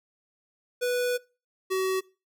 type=tone pair in turn; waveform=square; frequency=492.2 / 377.7 Hz; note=B4 / F#4; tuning=-6 / +36 cents; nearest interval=perfect fourth; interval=458 cents; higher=first; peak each=-25 dBFS; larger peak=neither; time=0.81-1.18 / 1.7-2.01 s; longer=first; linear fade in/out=20 ms; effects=noise-tail reverb RT60 0.3 s tail -21 dB re dry